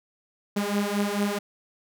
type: beating tone pair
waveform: sawtooth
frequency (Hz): 201.8 / 206.3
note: G#3 / G#3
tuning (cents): -49 / -11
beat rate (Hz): 4.5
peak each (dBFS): -23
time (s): 0.56-1.39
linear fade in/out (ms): 10
effects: none

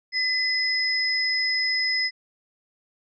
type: tone pair together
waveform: sine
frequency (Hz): 2019 / 5088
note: B6 / D#8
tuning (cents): +38 / +38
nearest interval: octave + major third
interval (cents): 1600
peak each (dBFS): -24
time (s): 0.12-2.11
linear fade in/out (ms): 50
effects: none

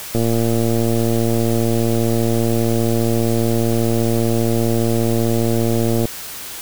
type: click train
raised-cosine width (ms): 2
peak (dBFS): -6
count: 680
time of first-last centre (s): 0.15-6.054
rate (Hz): 115
effects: white hiss -31 dBFS RMS until 6.61 s

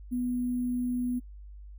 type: tone with sample-and-hold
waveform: sine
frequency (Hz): 246.9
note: B3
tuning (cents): 0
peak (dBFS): -27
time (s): 0.11-1.2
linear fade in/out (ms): 20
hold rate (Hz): 11025
effects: noise-tail reverb RT60 0.1 s tail -20 dB re dry + added 50 Hz sine -43 dBFS peak until 1.78 s

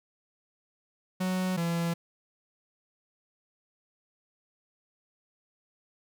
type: tone pair in turn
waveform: 45% pulse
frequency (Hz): 185 / 168.94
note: F#3 / E3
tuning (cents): 0 / +43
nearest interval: major second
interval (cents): 157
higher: first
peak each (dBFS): -27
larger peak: neither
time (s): 1.2-1.57 / 1.57-1.94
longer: neither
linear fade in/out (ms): 10
effects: none

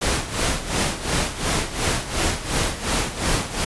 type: noise with tremolo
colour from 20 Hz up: pink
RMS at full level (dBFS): -20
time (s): 0.01-3.65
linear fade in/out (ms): 10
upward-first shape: sine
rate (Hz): 2.8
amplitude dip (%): 75
effects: resampled to 24000 Hz

